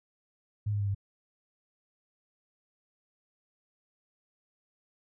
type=tone with pitch steps; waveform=sine; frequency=104.6 / 102.74 / 100.92 / 99.13 Hz; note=G#2 / G#2 / G#2 / G2; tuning=+13 / -18 / -49 / +20 cents; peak=-27 dBFS; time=0.66-0.948 s; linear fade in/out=10 ms; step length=72 ms; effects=none